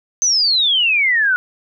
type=exponential sweep; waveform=sine; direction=down; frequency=6270 to 1441 Hz; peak=-12 dBFS; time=0.22-1.36 s; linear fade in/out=0 ms; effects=none